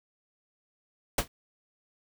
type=noise with exponential decay; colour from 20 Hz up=pink; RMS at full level=-20 dBFS; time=1.18-1.28 s; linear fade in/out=5 ms; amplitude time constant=20 ms; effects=none